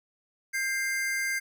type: tone pair together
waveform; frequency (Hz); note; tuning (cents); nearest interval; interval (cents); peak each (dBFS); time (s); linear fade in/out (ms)
square; 1597 / 2094; G6 / C7; +32 / +1; perfect fourth; 469; -32 / -30; 0.53-1.4; 20
effects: none